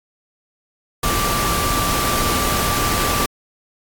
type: tone in noise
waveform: sine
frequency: 1171 Hz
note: D6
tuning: 5 cents flat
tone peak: -22 dBFS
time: 1.03-3.26 s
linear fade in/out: 5 ms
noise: pink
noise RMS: -20 dBFS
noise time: 1.03-3.26 s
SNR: -5 dB
effects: AAC 64 kbps